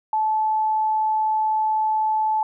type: tone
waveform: sine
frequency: 868 Hz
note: A5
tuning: 24 cents flat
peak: -18 dBFS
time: 0.13-2.43 s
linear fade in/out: 2 ms
effects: none